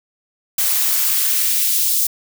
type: noise with high-pass filter sweep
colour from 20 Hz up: blue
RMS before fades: -17 dBFS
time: 0.58-2.07 s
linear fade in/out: 5 ms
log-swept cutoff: 460 to 4900 Hz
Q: 0.94
effects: none